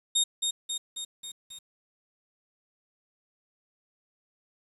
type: tone with echo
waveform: 25% pulse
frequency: 3700 Hz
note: A#7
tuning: 14 cents flat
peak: -18 dBFS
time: 0.15-0.24 s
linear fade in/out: 10 ms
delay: 270 ms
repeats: 5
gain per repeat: -4 dB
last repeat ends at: 1.59 s
effects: resampled to 32000 Hz + 9-bit